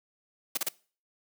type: noise bursts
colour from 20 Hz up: white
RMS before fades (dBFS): -29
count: 3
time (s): 0.55-0.688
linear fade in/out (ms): 5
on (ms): 24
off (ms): 33
effects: noise-tail reverb RT60 0.4 s tail -22 dB re dry + high-pass 200 Hz 12 dB/octave